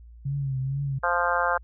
sine tone with vibrato, 136 Hz, C#3, 33 cents flat, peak -25 dBFS, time 0.25-0.99 s, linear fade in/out 10 ms, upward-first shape triangle, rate 2.2 Hz, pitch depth 79 cents each way
harmonic tone, 174.61 Hz, F3, in tune, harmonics 3 / 4 / 5 / 6 / 7 / 8 / 9, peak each -29 / -29 / -29 / -29 / -29 / -29 / -29 dBFS, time 1.03-1.58 s, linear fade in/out 10 ms
effects added 58 Hz sine -44 dBFS peak until 1.63 s

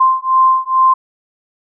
sine beating tone pair, 1044 / 1046.3 Hz, C6 / C6, -4 / 0 cents, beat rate 2.3 Hz, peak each -12 dBFS, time 0-0.94 s, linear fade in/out 10 ms, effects none

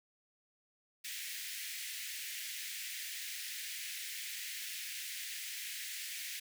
pink high-pass noise, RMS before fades -43 dBFS, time 1.04-6.4 s, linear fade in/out 10 ms, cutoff 1800 Hz, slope 48 dB/octave, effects none

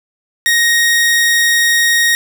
sawtooth tone, 1871 Hz, A#6, 6 cents sharp, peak -6 dBFS, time 0.46-2.15 s, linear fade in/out 0 ms, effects none

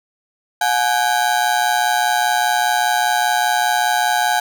30% pulse ring-modulated tone, 784 Hz, G5, in tune, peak -9 dBFS, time 0.61-4.4 s, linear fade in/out 5 ms, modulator 62.5 Hz, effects none

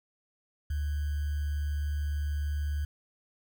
sine tone with sample-and-hold, 73.42 Hz, D2, in tune, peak -28 dBFS, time 0.7-2.85 s, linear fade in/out 5 ms, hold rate 1575 Hz, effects none

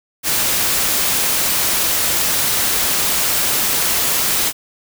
white noise, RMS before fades -17 dBFS, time 0.23-4.53 s, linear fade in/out 50 ms, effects none

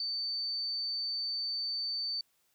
sine tone, 4560 Hz, C#8, 48 cents sharp, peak -32 dBFS, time 0-2.21 s, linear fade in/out 2 ms, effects white hiss -73 dBFS RMS until 2.54 s

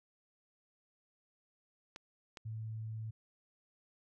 clicks, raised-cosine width 0.2 ms, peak -29 dBFS, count 2, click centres 1.961 / 2.372 s
sine tone, 110.4 Hz, A2, 6 cents sharp, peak -39 dBFS, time 2.45-3.11 s, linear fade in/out 10 ms
effects none

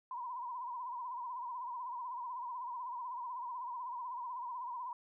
sine tone with vibrato, 984 Hz, B5, 7 cents flat, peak -39 dBFS, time 0.11-4.93 s, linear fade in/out 2 ms, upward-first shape sine, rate 16 Hz, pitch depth 87 cents each way, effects none

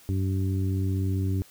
harmonic tone, 95.5 Hz, G2, 45 cents flat, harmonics 1 / 2 / 3 / 4, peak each -24 / -34 / -33 / -39 dBFS, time 0.09-1.42 s, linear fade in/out 0 ms, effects white hiss -54 dBFS RMS until 1.5 s

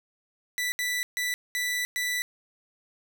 sawtooth tone bursts at uneven times, 1975.5 Hz, B6, in tune, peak -23 dBFS, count 5, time 0.58-0.72 / 0.79-1.03 / 1.17-1.34 / 1.55-1.85 / 1.96-2.22 s, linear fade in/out 0 ms, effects none

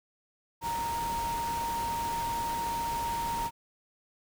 sine tone in noise, 930 Hz, A#5, 4 cents flat, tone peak -30 dBFS, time 0.61-3.51 s, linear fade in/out 50 ms, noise pink, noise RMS -39 dBFS, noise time 0.61-3.51 s, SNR +6 dB, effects none

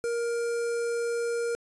square tone with notch filter, 469.6 Hz, A#4, 13 cents sharp, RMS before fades -29 dBFS, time 0.04-1.55 s, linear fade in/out 0 ms, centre 3200 Hz, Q 0.83, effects resampled to 24000 Hz

